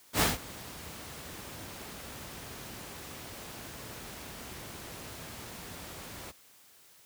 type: noise with ADSR envelope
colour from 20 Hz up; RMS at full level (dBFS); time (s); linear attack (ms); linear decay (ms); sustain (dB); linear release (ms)
pink; -23; 0.13-6.32; 81; 160; -21; 18
effects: white hiss -59 dBFS RMS until 7.05 s + high-pass 60 Hz 12 dB/octave